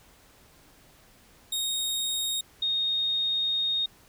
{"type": "tone pair in turn", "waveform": ["sawtooth", "sine"], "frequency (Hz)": [3729, 3709], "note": ["A#7", "A#7"], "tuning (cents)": [0, -9], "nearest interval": "unison", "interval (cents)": 9, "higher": "first", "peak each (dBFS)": -24, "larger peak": "neither", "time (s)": [[1.52, 2.41], [2.62, 3.86]], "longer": "second", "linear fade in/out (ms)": 5, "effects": ["pink hiss -57 dBFS RMS until 4.08 s"]}